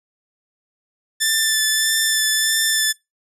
10% pulse tone with vibrato, 1762 Hz, A6, 2 cents sharp, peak -7 dBFS, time 1.2-2.93 s, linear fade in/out 20 ms, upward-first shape sine, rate 1.6 Hz, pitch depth 16 cents each way, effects noise-tail reverb RT60 0.2 s tail -23 dB re dry + resampled to 32000 Hz

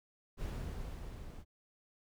brown noise with level ramp, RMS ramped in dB -38 to -49 dBFS, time 0.37-1.45 s, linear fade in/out 50 ms, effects none

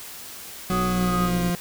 sine tone with tremolo, 1244.5 Hz, D#6, in tune, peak -24 dBFS, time 0.69-1.31 s, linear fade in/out 50 ms, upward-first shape sine, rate 2.5 Hz, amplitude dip 70%
40% pulse tone with pitch glide, 185 to 175.43 Hz, F#3 to F3, 0 to +8 cents, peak -21 dBFS, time 0.7-1.55 s, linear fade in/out 0 ms, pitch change -92 cents, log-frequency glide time 0.82-1.43 s
click train, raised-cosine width 3 ms, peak -18 dBFS, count 49, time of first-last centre 0.72-1.497 s, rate 61.8 Hz
effects white hiss -39 dBFS RMS until 1.6 s

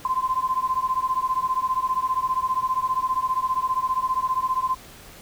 sine beating tone pair, 1027 / 1042 Hz, C6 / C6, -33 / -7 cents, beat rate 15 Hz, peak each -24 dBFS, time 0.05-4.75 s, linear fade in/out 2 ms, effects pink hiss -45 dBFS RMS until 5.21 s

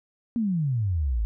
sine exponential sweep, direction down, 242.8 to 50.7 Hz, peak -22 dBFS, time 0.36-1.25 s, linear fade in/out 0 ms, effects none

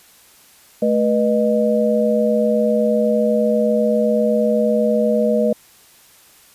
sine tone cluster, 218.6 / 486 / 614 Hz, A3 / B4 / D#5, -11 / -28 / -23 cents, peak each -18 dBFS, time 0.82-5.53 s, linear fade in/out 5 ms, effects white hiss -49 dBFS RMS until 6.54 s + resampled to 32000 Hz

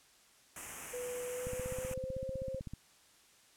white band-stop noise, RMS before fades -43 dBFS, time 0.56-1.94 s, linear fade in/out 2 ms, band 2900 to 6200 Hz, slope 48 dB/octave
sine tone with pitch glide, 493.9 to 529.3 Hz, B4 to C5, 0 to +20 cents, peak -38 dBFS, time 0.93-2.6 s, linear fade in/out 10 ms, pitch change +120 cents, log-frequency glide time 1.25-2.27 s
click train, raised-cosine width 5 ms, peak -30 dBFS, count 21, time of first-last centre 1.47-2.736 s, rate 15.8 Hz
effects white hiss -64 dBFS RMS until 3.56 s + low-pass 10000 Hz 12 dB/octave

